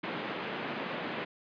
pink band-pass noise, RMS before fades -37 dBFS, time 0.03-1.25 s, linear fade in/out 10 ms, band 180 to 3100 Hz, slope 24 dB/octave, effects resampled to 11025 Hz

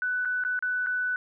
sine tone with dropouts, 1492 Hz, F#6, 14 cents sharp, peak -25 dBFS, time 0.02-1.16 s, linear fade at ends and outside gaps 1 ms, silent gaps 0.25-0.255 / 0.438-0.449 / 0.591-0.625 / 0.863-0.869 s, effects none

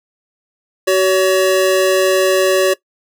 square tone pair together, 377.1 / 565 Hz, F#4 / C#5, +33 / +33 cents, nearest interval perfect fifth, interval 700 cents, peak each -14 dBFS, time 0.87-2.74 s, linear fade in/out 10 ms, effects noise-tail reverb RT60 0.1 s tail -19 dB re dry

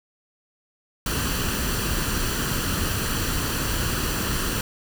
pink noise with comb filter, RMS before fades -25 dBFS, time 1.06-4.61 s, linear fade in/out 2 ms, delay 0.68 ms, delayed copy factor +0.55, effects none

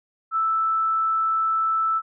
sine tone, 1318.5 Hz, E6, in tune, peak -19 dBFS, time 0.31-2.02 s, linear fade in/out 50 ms, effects none

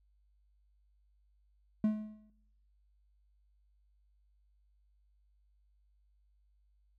triangle tone with exponential decay, 214.4 Hz, A3, 45 cents flat, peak -22 dBFS, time 1.84-2.3 s, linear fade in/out 2 ms, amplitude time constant 98 ms, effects noise-tail reverb RT60 0.8 s tail -19 dB re dry + added 50 Hz sine -67 dBFS peak until 6.98 s

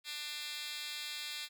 10% pulse tone with high-pass filter, 297.4 Hz, D4, 22 cents sharp, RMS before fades -42 dBFS, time 0.04-1.49 s, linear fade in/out 50 ms, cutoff 3000 Hz, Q 9.9, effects none

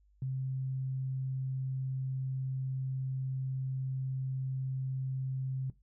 sine tone, 131.8 Hz, C3, 13 cents sharp, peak -32 dBFS, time 0.22-5.7 s, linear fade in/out 2 ms, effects noise-tail reverb RT60 0.2 s tail -17 dB re dry + added 50 Hz sine -63 dBFS peak until 5.82 s

